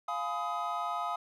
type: chord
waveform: triangle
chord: F half-diminished seventh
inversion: none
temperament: just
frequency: 698.5 / 838.1 / 1005.8 / 1257.2 Hz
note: F5 / Ab5 / Cb6 / Eb6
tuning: 0 / +16 / +31 / +18 cents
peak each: -35 / -37 / -38 / -33 dBFS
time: 0.08-1.16 s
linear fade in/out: 5 ms
effects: none